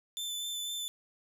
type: tone with vibrato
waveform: sawtooth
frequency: 3528 Hz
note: A7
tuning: 4 cents sharp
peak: -32 dBFS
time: 0.17-0.88 s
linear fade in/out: 0 ms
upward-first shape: sine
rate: 4 Hz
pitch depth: 13 cents each way
effects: none